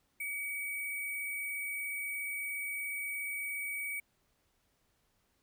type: tone with sample-and-hold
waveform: sine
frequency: 2267 Hz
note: C#7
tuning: 38 cents sharp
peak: -35 dBFS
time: 0.2-4 s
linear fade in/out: 5 ms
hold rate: 11025 Hz
effects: pink hiss -75 dBFS RMS until 5.42 s